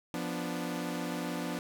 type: chord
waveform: sawtooth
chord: B diminished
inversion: second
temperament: equal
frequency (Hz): 174.61 / 246.9 / 293.7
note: F3 / B3 / D4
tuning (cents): 0 / 0 / 0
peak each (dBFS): -34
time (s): 0.14-1.59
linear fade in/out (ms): 0
effects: none

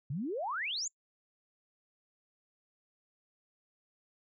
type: exponential sweep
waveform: sine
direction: up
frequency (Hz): 125 to 7400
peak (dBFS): -33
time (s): 0.1-0.88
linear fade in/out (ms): 5
effects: noise-tail reverb RT60 0.1 s tail -26 dB re dry

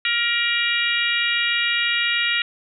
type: harmonic tone with a mistuned harmonic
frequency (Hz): 473.8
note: A#4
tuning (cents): +28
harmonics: 3 / 4 / 5 / 6 / 7 / 8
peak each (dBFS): -27 / -24 / -24 / -24 / -30 / -28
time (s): 0.05-2.42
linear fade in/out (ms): 2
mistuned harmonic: 3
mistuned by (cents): -24
effects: none

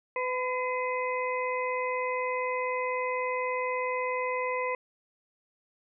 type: harmonic tone with a mistuned harmonic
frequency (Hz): 504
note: B4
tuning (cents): +35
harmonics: 1 / 2 / 4 / 5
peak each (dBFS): -31 / -32 / -35 / -40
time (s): 0.16-4.75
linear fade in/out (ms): 2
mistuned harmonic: 4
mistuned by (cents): +24
effects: none

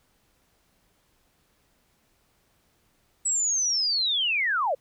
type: linear sweep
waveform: sine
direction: down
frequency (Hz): 7902 to 488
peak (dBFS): -22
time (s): 3.25-4.75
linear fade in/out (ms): 10
effects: pink hiss -67 dBFS RMS until 4.8 s

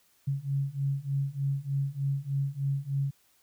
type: beating tone pair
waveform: sine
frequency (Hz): 136.9 / 140.2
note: C#3 / C#3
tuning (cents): -21 / +20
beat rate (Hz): 3.3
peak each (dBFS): -31 / -30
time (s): 0.27-3.11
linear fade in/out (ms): 10
effects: white hiss -66 dBFS RMS until 3.42 s

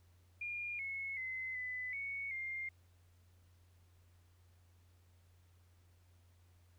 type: tone with pitch steps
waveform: sine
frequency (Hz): 2415 / 2186 / 2049 / 2005 / 2221 / 2112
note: D7 / C#7 / C7 / B6 / C#7 / C7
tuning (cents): +48 / -25 / -37 / +26 / +3 / +16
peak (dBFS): -39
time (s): 0.41-2.69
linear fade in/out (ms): 5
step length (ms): 380
effects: added 88 Hz sine -64 dBFS peak until 6.78 s + pink hiss -75 dBFS RMS until 6.78 s

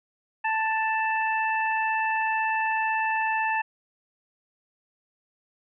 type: harmonic tone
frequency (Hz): 882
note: A5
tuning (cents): +4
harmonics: 1 / 2 / 3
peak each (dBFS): -25 / -28 / -31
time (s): 0.44-3.62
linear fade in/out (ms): 10
effects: none

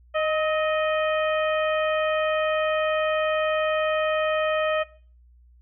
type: harmonic tone with a mistuned harmonic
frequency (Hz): 620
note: D#5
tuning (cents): -6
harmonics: 1 / 2 / 3 / 4 / 5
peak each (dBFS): -22 / -28 / -32 / -34 / -36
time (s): 0.14-4.84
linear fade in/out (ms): 20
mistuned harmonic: 2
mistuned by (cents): +43
effects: noise-tail reverb RT60 0.4 s tail -18 dB re dry + added 60 Hz sine -51 dBFS peak until 5.61 s

